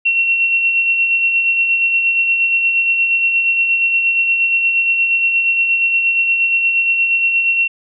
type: tone with tremolo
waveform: sine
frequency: 2724 Hz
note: F7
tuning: 44 cents flat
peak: -10 dBFS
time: 0.05-7.68 s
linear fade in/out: 10 ms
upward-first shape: sine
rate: 8.5 Hz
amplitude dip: 40%
effects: none